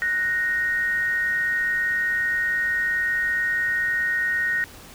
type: tone pair together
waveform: sine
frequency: 1480 / 1864.7 Hz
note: F#6 / A#6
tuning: 0 / 0 cents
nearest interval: major third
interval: 400 cents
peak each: -28 / -21 dBFS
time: 0.02-4.64 s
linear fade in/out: 0 ms
effects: pink hiss -44 dBFS RMS until 4.94 s